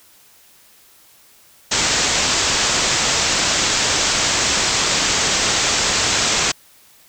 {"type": "low-pass noise", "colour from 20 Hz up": "white", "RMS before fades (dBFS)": -18, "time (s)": [1.71, 6.52], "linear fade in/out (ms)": 10, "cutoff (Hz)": 7800, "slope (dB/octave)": 96, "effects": ["white hiss -50 dBFS RMS until 7.08 s"]}